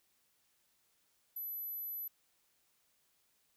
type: tone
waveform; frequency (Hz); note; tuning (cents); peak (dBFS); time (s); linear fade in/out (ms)
sine; 11980; F#9; +20; -39; 1.36-2.08; 5
effects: white hiss -75 dBFS RMS until 3.56 s